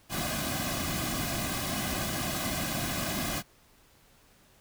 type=noise with comb filter; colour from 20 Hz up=pink; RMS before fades=-32 dBFS; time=0.09-3.43 s; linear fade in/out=50 ms; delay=2.2 ms; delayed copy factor=-0.8; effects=pink hiss -61 dBFS RMS until 4.6 s